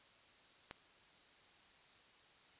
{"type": "click", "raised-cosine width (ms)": 0.3, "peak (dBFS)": -30, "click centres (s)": 0.711, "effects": ["white hiss -65 dBFS RMS until 2.59 s", "resampled to 8000 Hz"]}